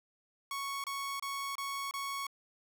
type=tone bursts; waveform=sawtooth; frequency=1108.7 Hz; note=C#6; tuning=in tune; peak=-32 dBFS; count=5; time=0.51-2.268 s; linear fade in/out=2 ms; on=330 ms; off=27 ms; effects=none